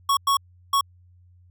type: tone bursts at uneven times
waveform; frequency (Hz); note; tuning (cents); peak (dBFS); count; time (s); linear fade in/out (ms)
square; 1108.7; C#6; 0; -18; 3; 0.09-0.17 / 0.27-0.37 / 0.73-0.81; 5
effects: added 89 Hz sine -51 dBFS peak until 1.5 s